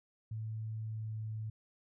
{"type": "tone with pitch glide", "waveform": "sine", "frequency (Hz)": [110, 109.24], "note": ["A2", "A2"], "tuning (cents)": [0, -12], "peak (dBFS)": -37, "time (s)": [0.31, 1.5], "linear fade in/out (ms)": 5, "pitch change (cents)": -12, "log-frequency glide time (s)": [0.81, 1.17], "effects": []}